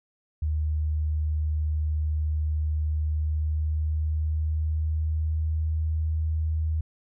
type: tone with pitch glide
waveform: sine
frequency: 76.7 to 78.81 Hz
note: D#2 to D#2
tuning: -24 to +23 cents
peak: -23 dBFS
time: 0.42-6.81 s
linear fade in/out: 5 ms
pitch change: +47 cents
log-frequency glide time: 3.09-5.81 s
effects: none